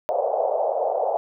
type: band-pass noise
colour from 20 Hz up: white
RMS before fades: -23 dBFS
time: 0.09-1.17 s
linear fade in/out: 0 ms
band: 500 to 750 Hz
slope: 48 dB/octave
effects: none